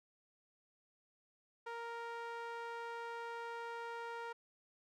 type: tone with band-pass filter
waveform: sawtooth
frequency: 466.2 Hz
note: A#4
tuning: in tune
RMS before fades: -45 dBFS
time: 1.66-4.33 s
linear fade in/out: 10 ms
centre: 1100 Hz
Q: 1.2
effects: none